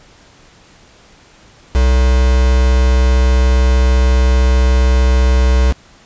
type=tone with quantisation; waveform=triangle; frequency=63.2 Hz; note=B1; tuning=41 cents sharp; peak=-6 dBFS; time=1.74-5.73 s; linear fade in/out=20 ms; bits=3; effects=pink hiss -45 dBFS RMS until 6.05 s + resampled to 16000 Hz